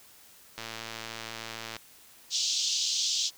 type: click train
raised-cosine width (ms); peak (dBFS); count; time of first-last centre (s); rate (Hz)
0.2; -20; 135; 0.58-1.766; 113
type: band-pass noise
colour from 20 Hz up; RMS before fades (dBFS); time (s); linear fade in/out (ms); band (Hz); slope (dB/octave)
white; -29; 2.3-3.31; 50; 3100 to 6600; 48
effects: white hiss -55 dBFS RMS until 3.37 s